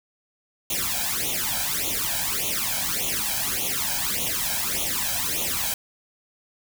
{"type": "noise with flanger", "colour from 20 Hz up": "white", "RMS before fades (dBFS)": -26, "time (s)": [0.7, 5.74], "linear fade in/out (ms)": 2, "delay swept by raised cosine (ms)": [0.3, 1.29], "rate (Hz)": 1.7, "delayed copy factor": 0.95, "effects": []}